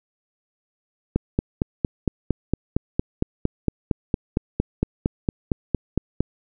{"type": "click train", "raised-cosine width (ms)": 3, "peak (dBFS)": -6, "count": 23, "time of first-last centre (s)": [1.16, 6.206], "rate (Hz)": 4.36, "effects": []}